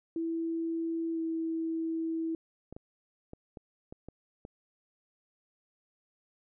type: tone with pitch glide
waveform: sine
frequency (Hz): 329.6 to 325.8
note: E4 to E4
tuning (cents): 0 to -20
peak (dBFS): -30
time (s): 0.16-2.35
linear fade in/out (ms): 2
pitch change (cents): -20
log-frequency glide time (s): 1.13-1.19
type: clicks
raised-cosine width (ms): 2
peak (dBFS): -30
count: 7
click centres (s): 2.726 / 2.765 / 3.334 / 3.572 / 3.925 / 4.086 / 4.451
effects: none